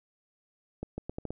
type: accelerating click train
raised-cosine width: 2 ms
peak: -22 dBFS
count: 6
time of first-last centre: 0.83-1.306 s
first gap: 150 ms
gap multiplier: 0.77
effects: none